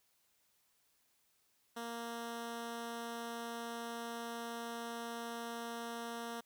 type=tone; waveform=10% pulse; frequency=233.1 Hz; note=A#3; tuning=in tune; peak=-33 dBFS; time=1.76-6.41 s; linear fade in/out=10 ms; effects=white hiss -75 dBFS RMS until 6.45 s